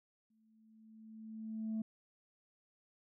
sine tone with exponential growth, 220 Hz, A3, in tune, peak -32 dBFS, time 0.3-1.82 s, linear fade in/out 5 ms, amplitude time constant 330 ms, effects tanh soft clip ceiling -33 dBFS

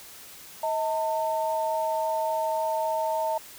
sine tone pair together, 637 / 900.9 Hz, D#5 / A5, +41 / +41 cents, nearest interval tritone, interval 600 cents, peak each -27 dBFS, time 0.63-3.38 s, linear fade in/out 5 ms, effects white hiss -46 dBFS RMS until 3.58 s

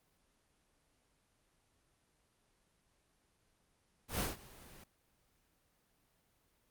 pink noise with ADSR envelope, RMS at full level -34 dBFS, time 4.08-4.84 s, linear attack 120 ms, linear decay 160 ms, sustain -22 dB, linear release 4 ms, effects pink hiss -75 dBFS RMS until 6.7 s + Opus 24 kbps

